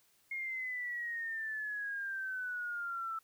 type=exponential sweep; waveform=sine; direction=down; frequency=2149 to 1318.5 Hz; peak=-36 dBFS; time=0.31-3.19 s; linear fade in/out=5 ms; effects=white hiss -70 dBFS RMS until 3.23 s